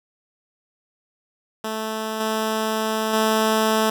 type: tone with level steps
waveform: 10% pulse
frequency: 219.1 Hz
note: A3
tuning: 7 cents flat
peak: -17 / -13 / -9 dBFS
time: 1.64-3.9 s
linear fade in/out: 5 ms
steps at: 2.2 / 3.13 s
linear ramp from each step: 5 ms
effects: none